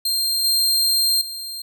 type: tone with level steps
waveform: sawtooth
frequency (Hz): 4186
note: C8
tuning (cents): 0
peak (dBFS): -16 / -13 / -26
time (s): 0.05-1.62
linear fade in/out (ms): 5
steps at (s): 0.44 / 1.21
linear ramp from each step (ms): 5
effects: none